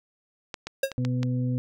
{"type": "clicks", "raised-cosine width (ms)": 0.2, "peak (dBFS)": -16, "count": 5, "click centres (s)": [0.542, 0.67, 0.917, 1.05, 1.231]}
{"type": "tone with exponential decay", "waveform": "square", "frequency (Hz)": 541, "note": "C#5", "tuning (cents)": -42, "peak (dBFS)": -19, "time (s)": [0.83, 0.93], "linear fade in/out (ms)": 5, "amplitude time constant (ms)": 20}
{"type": "harmonic tone", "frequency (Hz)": 125.2, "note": "B2", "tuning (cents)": 24, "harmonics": [1, 2, 4], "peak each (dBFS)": [-25, -29, -40], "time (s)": [0.98, 1.58], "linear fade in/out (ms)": 0}
{"effects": []}